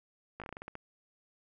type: slowing click train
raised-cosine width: 0.5 ms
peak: -27 dBFS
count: 10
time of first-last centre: 0.4-0.754 s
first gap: 17 ms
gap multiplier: 1.2
effects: none